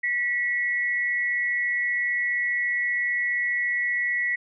sine tone pair together, 1942 / 2177 Hz, B6 / C#7, -30 / -32 cents, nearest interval major second, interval 198 cents, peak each -23 / -30 dBFS, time 0.03-4.36 s, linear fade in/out 10 ms, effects none

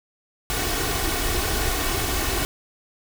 pink noise with comb filter, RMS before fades -24 dBFS, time 0.5-2.45 s, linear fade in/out 0 ms, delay 2.7 ms, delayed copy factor +0.65, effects none

